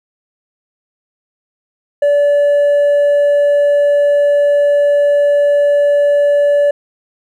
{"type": "tone with hard clipping", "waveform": "triangle", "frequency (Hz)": 577, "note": "D5", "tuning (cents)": -31, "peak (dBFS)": -7, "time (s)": [2.02, 6.71], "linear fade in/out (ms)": 5, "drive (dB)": 1, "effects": []}